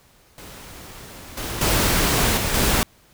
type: noise with level steps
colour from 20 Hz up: pink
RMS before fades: -40 / -29 / -19 / -23 / -19 dBFS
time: 0.38-2.83 s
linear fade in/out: 0 ms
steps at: 1.37 / 1.61 / 2.37 / 2.54 s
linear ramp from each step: 5 ms
effects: pink hiss -55 dBFS RMS until 3.13 s